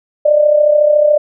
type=tone with amplitude modulation; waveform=sine; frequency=597 Hz; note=D5; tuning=28 cents sharp; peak=-4 dBFS; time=0.25-1.18 s; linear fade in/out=10 ms; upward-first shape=sine; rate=33.9 Hz; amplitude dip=60%; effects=none